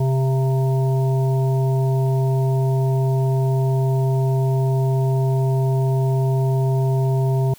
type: harmonic tone with a mistuned harmonic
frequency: 132.1 Hz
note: C3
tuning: 17 cents sharp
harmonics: 1 / 3 / 5 / 7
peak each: -16 / -26 / -30 / -33 dBFS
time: 0-7.54 s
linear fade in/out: 5 ms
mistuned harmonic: 5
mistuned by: +21 cents
effects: white hiss -48 dBFS RMS until 7.58 s

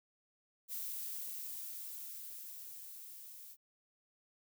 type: noise with level ramp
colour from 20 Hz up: violet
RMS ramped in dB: -41 to -53 dBFS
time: 0.68-3.57 s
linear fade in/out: 50 ms
effects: none

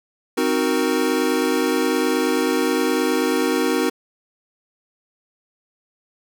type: chord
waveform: square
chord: C half-diminished seventh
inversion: none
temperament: equal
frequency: 261.6 / 311.1 / 370 / 466.2 Hz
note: C4 / Eb4 / Gb4 / Bb4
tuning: 0 / 0 / 0 / 0 cents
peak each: -24 dBFS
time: 0.37-3.9 s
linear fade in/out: 10 ms
effects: none

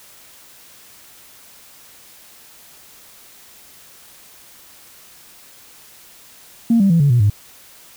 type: tone with pitch steps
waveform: sine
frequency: 231.2 / 196.67 / 167.3 / 142.32 / 121.07 / 102.99 Hz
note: A#3 / G3 / E3 / C#3 / B2 / G#2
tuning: -14 / +6 / +26 / +46 / -34 / -14 cents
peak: -9 dBFS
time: 6.7-7.3 s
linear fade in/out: 5 ms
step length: 100 ms
effects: tanh soft clip ceiling -6 dBFS + white hiss -45 dBFS RMS until 7.96 s

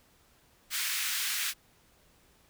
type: high-pass noise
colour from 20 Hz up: pink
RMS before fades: -32 dBFS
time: 0.7-1.54 s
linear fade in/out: 50 ms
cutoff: 1600 Hz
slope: 24 dB/octave
effects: pink hiss -64 dBFS RMS until 2.49 s

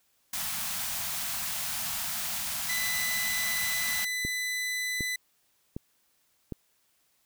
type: band-stop noise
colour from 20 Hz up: white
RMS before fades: -33 dBFS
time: 0.33-4.05 s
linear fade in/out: 5 ms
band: 250 to 620 Hz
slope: 96 dB/octave
type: tone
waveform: sawtooth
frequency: 2000 Hz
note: B6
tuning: 21 cents sharp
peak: -26 dBFS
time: 2.69-5.16 s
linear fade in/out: 5 ms
type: click train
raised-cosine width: 3 ms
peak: -21 dBFS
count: 4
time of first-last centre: 4.25-6.523 s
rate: 1.32 Hz
effects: white hiss -70 dBFS RMS until 7.25 s

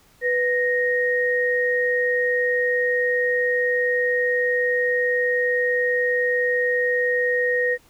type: tone pair together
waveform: sine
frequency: 493.9 / 1864.7 Hz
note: B4 / A#6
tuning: 0 / 0 cents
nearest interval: octave + major seventh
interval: 2300 cents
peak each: -21 dBFS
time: 0.21-7.78 s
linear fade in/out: 50 ms
effects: pink hiss -56 dBFS RMS until 7.89 s

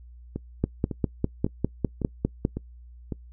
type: two click trains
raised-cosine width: 3 ms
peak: -17 / -9 dBFS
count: 6 / 10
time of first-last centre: 0.36-3.122 / 0.64-2.451 s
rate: 1.81 / 4.97 Hz
effects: noise-tail reverb RT60 0.1 s tail -23 dB re dry + added 60 Hz sine -44 dBFS peak until 3.32 s

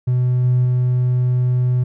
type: tone with level steps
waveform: triangle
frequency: 125.1 Hz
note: B2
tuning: 23 cents sharp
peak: -11 / -9 / -11 dBFS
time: 0.07-1.84 s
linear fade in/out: 10 ms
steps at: 0.44 / 0.65 s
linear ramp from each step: 2 ms
effects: tanh soft clip ceiling -8 dBFS

